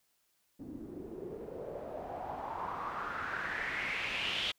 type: noise with low-pass filter sweep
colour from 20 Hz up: white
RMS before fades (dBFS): -39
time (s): 0.59-4.52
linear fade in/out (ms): 10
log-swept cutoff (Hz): 260 to 3300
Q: 4.6
effects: white hiss -75 dBFS RMS until 4.58 s